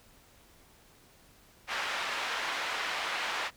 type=band-pass noise; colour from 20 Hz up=pink; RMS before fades=-34 dBFS; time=1.67-3.51 s; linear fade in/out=50 ms; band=990 to 3200 Hz; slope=12 dB/octave; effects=pink hiss -60 dBFS RMS until 3.56 s